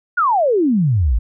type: exponential sweep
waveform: sine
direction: down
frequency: 1500 to 49.68 Hz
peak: -12 dBFS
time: 0.17-1.19 s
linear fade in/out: 10 ms
effects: none